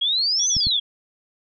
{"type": "exponential two-way sweep", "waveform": "sine", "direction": "up then down", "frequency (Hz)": [3240, 6272, 3240], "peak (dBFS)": -18, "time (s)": [0.01, 0.8], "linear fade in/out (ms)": 10, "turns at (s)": 0.49}
{"type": "tone bursts", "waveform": "sine", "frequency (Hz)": 3393, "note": "G#7", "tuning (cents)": 36, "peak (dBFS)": -25, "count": 4, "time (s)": [0.39, 0.784], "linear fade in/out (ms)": 10, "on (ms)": 79, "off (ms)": 26}
{"type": "clicks", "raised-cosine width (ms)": 5, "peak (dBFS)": -17, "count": 2, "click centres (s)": [0.567, 0.669]}
{"effects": []}